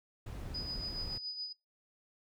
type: noise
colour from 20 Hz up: brown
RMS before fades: -43 dBFS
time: 0.26-1.18 s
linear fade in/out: 5 ms
type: tone with tremolo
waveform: sine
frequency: 4970 Hz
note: D#8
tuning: 3 cents flat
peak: -36 dBFS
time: 0.54-1.53 s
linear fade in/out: 10 ms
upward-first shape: sine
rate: 7.1 Hz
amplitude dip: 55%
effects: noise-tail reverb RT60 0.2 s tail -24 dB re dry